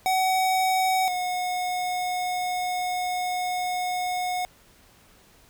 square tone pair in turn, 752 / 727.2 Hz, F#5 / F#5, +28 / -30 cents, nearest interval minor second, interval 58 cents, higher first, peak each -21 / -26 dBFS, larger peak first, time 0.06-1.08 / 1.08-4.45 s, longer second, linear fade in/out 0 ms, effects pink hiss -56 dBFS RMS until 5.49 s

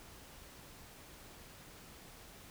silence, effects pink hiss -55 dBFS RMS until 2.5 s

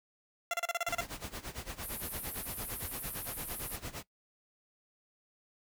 15% pulse tone bursts, 685 Hz, F5, 34 cents flat, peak -24 dBFS, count 9, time 0.51-1.008 s, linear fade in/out 2 ms, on 26 ms, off 33 ms
pink noise with tremolo, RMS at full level -40 dBFS, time 0.88-4.03 s, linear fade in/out 5 ms, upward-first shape sine, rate 8.8 Hz, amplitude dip 85%
white band-pass noise, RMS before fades -43 dBFS, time 1.82-3.77 s, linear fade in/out 20 ms, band 9700 to 14000 Hz, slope 48 dB/octave
effects noise-tail reverb RT60 0.1 s tail -18 dB re dry

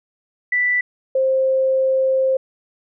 sine tone pair in turn, 1975.5 / 527.5 Hz, B6 / C5, 0 / +14 cents, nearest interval octave + major seventh, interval 2286 cents, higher first, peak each -15 / -14 dBFS, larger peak second, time 0.52-0.81 / 1.15-2.37 s, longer second, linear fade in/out 5 ms, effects none

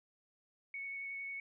sine tone with vibrato, 2217 Hz, C#7, in tune, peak -40 dBFS, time 0.74-1.4 s, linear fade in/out 2 ms, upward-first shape sine, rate 11 Hz, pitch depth 10 cents each way, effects none

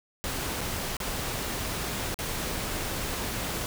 pink noise with dropouts, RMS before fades -32 dBFS, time 0.24-3.66 s, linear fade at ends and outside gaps 0 ms, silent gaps 0.609-0.613 / 0.968-1.002 / 2.143-2.189 s, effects none

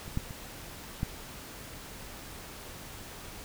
clicks, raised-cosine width 5 ms, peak -30 / -17 / -30 / -17 dBFS, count 4, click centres 0.079 / 0.174 / 0.308 / 1.031 s, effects pink hiss -45 dBFS RMS until 3.44 s

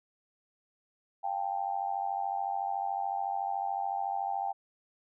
sine tone with amplitude modulation, 790 Hz, G5, 13 cents sharp, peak -26 dBFS, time 1.23-4.53 s, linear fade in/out 20 ms, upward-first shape sine, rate 93.8 Hz, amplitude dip 90%, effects none

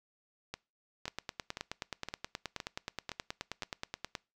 two click trains, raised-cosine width 0.2 ms, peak -21 / -19 dBFS, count 7 / 30, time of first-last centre 0.54-3.633 / 1.08-4.152 s, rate 1.94 / 9.44 Hz, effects noise-tail reverb RT60 0.3 s tail -24 dB re dry

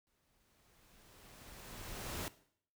pink noise with exponential growth, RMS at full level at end -40 dBFS, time 0.07-2.28 s, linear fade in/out 0 ms, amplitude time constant 480 ms, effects noise-tail reverb RT60 0.6 s tail -17 dB re dry

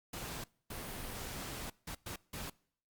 pink noise bursts at uneven times, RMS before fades -43 dBFS, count 5, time 0.13-0.44 / 0.7-1.7 / 1.87-1.95 / 2.06-2.16 / 2.33-2.5 s, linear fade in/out 5 ms, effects noise-tail reverb RT60 0.6 s tail -24 dB re dry + Opus 48 kbps

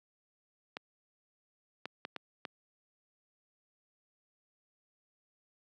clicks, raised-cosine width 0.3 ms, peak -22 dBFS, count 5, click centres 0.769 / 1.856 / 2.051 / 2.163 / 2.452 s, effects high-pass 200 Hz 12 dB/octave

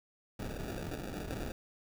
pink noise with sample-and-hold, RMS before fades -40 dBFS, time 0.39-1.52 s, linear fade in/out 2 ms, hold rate 1050 Hz, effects none

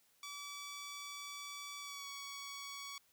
10% pulse tone with pitch glide, 1149 to 1123.4 Hz, D6 to C#6, -38 to +23 cents, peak -37 dBFS, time 0.23-2.98 s, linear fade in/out 2 ms, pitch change -39 cents, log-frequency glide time 1.8-2.07 s, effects white hiss -72 dBFS RMS until 3.12 s

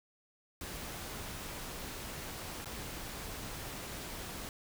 pink noise with dropouts, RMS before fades -43 dBFS, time 0.61-4.49 s, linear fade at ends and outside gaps 1 ms, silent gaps 2.646-2.657 s, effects none

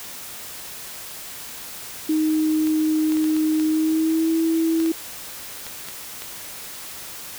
sine tone with pitch glide, 311.6 to 326 Hz, D#4 to E4, +3 to -19 cents, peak -17 dBFS, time 2.09-4.92 s, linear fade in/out 5 ms, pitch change +78 cents, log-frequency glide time 3.65-4.35 s
clicks, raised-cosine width 0.2 ms, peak -17 dBFS, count 11, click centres 2.671 / 3.121 / 3.17 / 3.242 / 3.366 / 3.598 / 4.801 / 4.861 / 5.667 / 5.886 / 6.221 s
effects white hiss -36 dBFS RMS until 7.38 s

